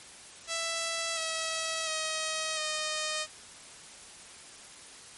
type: tone with pitch steps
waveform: 5% pulse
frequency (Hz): 662 / 646.9 / 632.1 / 617.7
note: E5 / E5 / D#5 / D#5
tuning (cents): +7 / -33 / +27 / -13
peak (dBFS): -19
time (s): 0.47-3.27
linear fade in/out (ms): 50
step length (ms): 700
effects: white hiss -49 dBFS RMS until 5.17 s + MP3 48 kbps